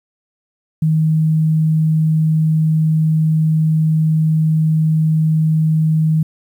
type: tone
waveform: sine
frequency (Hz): 157.6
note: D#3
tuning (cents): +23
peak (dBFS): -11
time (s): 0.82-6.23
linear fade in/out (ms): 5
effects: 8-bit